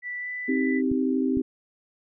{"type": "tone with pitch glide", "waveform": "sine", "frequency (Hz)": [1969, 1988.4], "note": ["B6", "B6"], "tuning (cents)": [-6, 11], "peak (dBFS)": -30, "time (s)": [0.02, 0.82], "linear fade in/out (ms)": 50, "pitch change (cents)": 17, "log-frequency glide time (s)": [0.18, 0.29]}
{"type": "chord", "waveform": "sine", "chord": "C minor", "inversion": "none", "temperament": "just", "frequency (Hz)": [261.6, 314, 392.4], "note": ["C4", "Eb4", "G4"], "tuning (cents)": [0, 16, 2], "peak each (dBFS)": [-23, -28, -29], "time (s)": [0.48, 1.42], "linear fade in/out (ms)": 10}
{"type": "clicks", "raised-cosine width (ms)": 5, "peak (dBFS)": -21, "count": 2, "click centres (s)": [0.916, 1.371]}
{"effects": []}